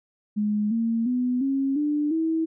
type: tone with pitch steps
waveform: sine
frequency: 209.5 / 228.5 / 249.1 / 271.7 / 296.3 / 323.1 Hz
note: G#3 / A#3 / B3 / C#4 / D4 / E4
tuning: +15 / -34 / +15 / -35 / +15 / -35 cents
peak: -21 dBFS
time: 0.36-2.46 s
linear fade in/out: 20 ms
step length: 350 ms
effects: none